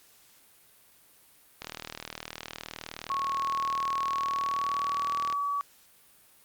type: click train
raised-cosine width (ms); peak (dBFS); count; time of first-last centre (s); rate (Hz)
0.2; -19; 147; 1.62-5.326; 39.4
type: tone with pitch glide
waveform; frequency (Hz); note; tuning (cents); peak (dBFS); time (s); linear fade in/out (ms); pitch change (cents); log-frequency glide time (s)
sine; 1101 to 1139.8; C#6 to C#6; -12 to +48; -27; 3.1-5.61; 0; +60; 4.04-5.2
effects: white hiss -59 dBFS RMS until 6.44 s + Opus 48 kbps